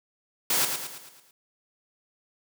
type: noise with echo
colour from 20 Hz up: white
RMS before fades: -24 dBFS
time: 0.5-0.65 s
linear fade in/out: 2 ms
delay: 110 ms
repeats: 6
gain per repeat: -6 dB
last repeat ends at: 1.31 s
effects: high-pass 150 Hz 12 dB/octave